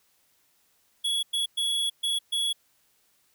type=tone bursts at uneven times; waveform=square; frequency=3365 Hz; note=G#7; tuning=22 cents sharp; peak=-25 dBFS; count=5; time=1.04-1.23 / 1.33-1.46 / 1.57-1.9 / 2.03-2.19 / 2.32-2.53 s; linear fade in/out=10 ms; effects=white hiss -67 dBFS RMS until 3.34 s